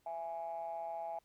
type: ring-modulated tone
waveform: triangle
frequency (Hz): 82.41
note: E2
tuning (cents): 0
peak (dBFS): -33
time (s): 0.06-1.19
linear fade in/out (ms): 5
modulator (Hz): 749
effects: tanh soft clip ceiling -31 dBFS + pink hiss -75 dBFS RMS until 1.24 s